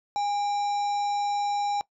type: harmonic tone with a mistuned harmonic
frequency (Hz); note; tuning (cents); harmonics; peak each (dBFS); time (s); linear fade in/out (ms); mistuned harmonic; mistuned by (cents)
784; G5; 0; 1 / 3 / 5 / 7 / 9; -24 / -45 / -42 / -46 / -48; 0.16-1.81; 0; 1; +72
effects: noise-tail reverb RT60 0.1 s tail -20 dB re dry